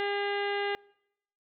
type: harmonic tone with a mistuned harmonic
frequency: 404.5 Hz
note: G#4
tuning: 46 cents flat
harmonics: 1 / 2 / 3 / 4 / 5 / 6 / 7 / 8 / 9 / 10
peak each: -31 / -34 / -44 / -37 / -37 / -48 / -41 / -48 / -48 / -53 dBFS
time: 0-0.75 s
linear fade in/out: 0 ms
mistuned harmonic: 9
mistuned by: -24 cents
effects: noise-tail reverb RT60 0.8 s tail -25 dB re dry